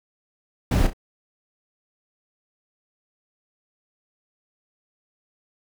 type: noise with echo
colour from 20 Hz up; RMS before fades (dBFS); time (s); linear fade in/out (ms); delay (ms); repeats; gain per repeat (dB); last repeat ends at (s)
brown; -19; 0.71-0.87; 5; 32; 2; -10; 0.934
effects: none